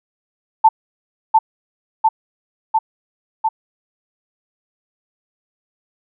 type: tone with echo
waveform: sine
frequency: 885 Hz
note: A5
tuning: 10 cents sharp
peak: -5 dBFS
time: 0.64-0.69 s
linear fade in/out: 10 ms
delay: 700 ms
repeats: 4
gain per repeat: -2 dB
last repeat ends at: 3.49 s
effects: none